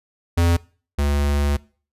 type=tone pair in turn; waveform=square; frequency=85.3 / 71.73 Hz; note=F2 / D2; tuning=-40 / -40 cents; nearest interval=minor third; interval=300 cents; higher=first; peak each=-15 / -18 dBFS; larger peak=first; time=0.37-0.57 / 0.98-1.57 s; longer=second; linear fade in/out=10 ms; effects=noise-tail reverb RT60 0.4 s tail -22 dB re dry + resampled to 32000 Hz